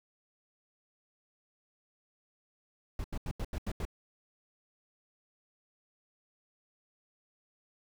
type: noise bursts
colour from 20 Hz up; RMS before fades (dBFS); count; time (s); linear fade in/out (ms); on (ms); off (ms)
brown; -35; 7; 2.99-3.852; 2; 52; 83
effects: none